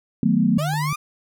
sine chord, B dominant seventh, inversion first, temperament equal, 155.56 / 185 / 220 / 246.9 Hz, D#3 / F#3 / A3 / B3, 0 / 0 / 0 / 0 cents, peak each -24 / -20 / -19 / -21 dBFS, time 0.23-0.58 s, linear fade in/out 2 ms
30% pulse linear sweep, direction up, 554.4 to 1237 Hz, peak -22 dBFS, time 0.58-0.96 s, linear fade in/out 10 ms
sine tone, 150.3 Hz, D3, 40 cents sharp, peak -22 dBFS, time 0.58-0.93 s, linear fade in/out 2 ms
clicks, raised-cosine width 1 ms, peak -31 / -26 dBFS, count 2, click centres 0.605 / 0.736 s
effects none

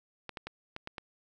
clicks, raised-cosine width 0.3 ms, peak -23 dBFS, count 6, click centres 0.293 / 0.372 / 0.47 / 0.764 / 0.874 / 0.982 s, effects none

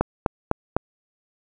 click train, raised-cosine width 1 ms, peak -4 dBFS, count 4, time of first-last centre 0.01-0.766 s, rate 3.97 Hz, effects none

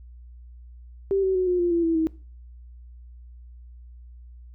sine tone with pitch steps, 390.7 / 379.8 / 369.2 / 358.9 / 348.9 / 339.1 / 329.7 / 320.5 Hz, G4 / F#4 / F#4 / F4 / F4 / E4 / E4 / E4, -6 / +45 / -4 / +47 / -2 / +49 / 0 / -49 cents, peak -19 dBFS, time 1.11-2.07 s, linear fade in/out 0 ms, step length 120 ms, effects noise-tail reverb RT60 0.4 s tail -21 dB re dry + added 60 Hz sine -42 dBFS peak until 4.54 s

